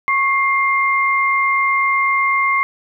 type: tone pair together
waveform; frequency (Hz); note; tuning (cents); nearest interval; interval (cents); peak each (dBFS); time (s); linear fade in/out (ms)
sine; 1100 / 2108; C#6 / C7; -14 / +12; major seventh; 1126; -16; 0.08-2.63; 0
effects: none